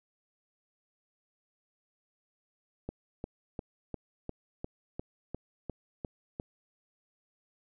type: click train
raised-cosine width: 2 ms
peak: -23 dBFS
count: 11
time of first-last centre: 2.89-6.399 s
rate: 2.85 Hz
effects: none